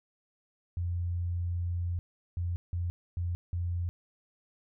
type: tone bursts at uneven times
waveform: sine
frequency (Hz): 87.31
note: F2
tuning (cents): 0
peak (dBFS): -29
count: 5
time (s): 0.77-1.99 / 2.37-2.56 / 2.73-2.9 / 3.17-3.35 / 3.53-3.89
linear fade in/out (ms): 0
effects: none